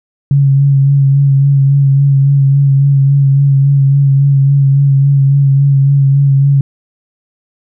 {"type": "tone with vibrato", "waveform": "sine", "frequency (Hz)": 138.59, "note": "C#3", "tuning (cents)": 0, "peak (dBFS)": -5, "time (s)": [0.31, 6.61], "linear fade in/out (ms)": 2, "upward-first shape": "sine", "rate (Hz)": 3.6, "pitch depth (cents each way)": 26, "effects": []}